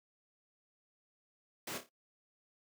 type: noise with echo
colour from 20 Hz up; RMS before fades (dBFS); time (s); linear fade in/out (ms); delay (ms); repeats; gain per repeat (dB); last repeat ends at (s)
pink; -41; 1.67-1.78; 5; 28; 4; -8; 1.892
effects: noise-tail reverb RT60 0.1 s tail -18 dB re dry + high-pass 200 Hz 12 dB/octave